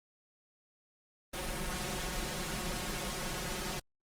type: noise with comb filter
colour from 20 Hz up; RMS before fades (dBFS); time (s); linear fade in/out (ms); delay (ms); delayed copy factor
pink; -37; 1.33-3.8; 10; 5.5; +1
effects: low-pass 12000 Hz 12 dB/octave + Opus 32 kbps